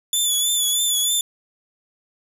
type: tone with vibrato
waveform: 15% pulse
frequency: 3465 Hz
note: A7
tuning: 27 cents flat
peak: -11 dBFS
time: 0.13-1.21 s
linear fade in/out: 2 ms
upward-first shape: sine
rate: 3.2 Hz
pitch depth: 47 cents each way
effects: resampled to 32000 Hz + 7-bit